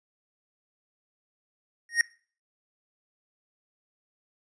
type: tone with exponential growth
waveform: square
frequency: 1864.7 Hz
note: A#6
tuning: in tune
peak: -16 dBFS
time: 1.89-2.01 s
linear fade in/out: 1 ms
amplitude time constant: 26 ms
effects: noise-tail reverb RT60 0.4 s tail -21 dB re dry + resampled to 22050 Hz